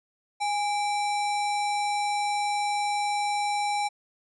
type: tone with sample-and-hold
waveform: sine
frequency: 824 Hz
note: G#5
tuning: 14 cents flat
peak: -24 dBFS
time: 0.4-3.89 s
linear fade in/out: 20 ms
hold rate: 3150 Hz
effects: resampled to 24000 Hz